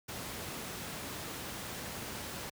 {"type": "noise", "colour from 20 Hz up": "pink", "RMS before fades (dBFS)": -41, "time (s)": [0.08, 2.5], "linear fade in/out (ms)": 10, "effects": ["high-pass 80 Hz 12 dB/octave"]}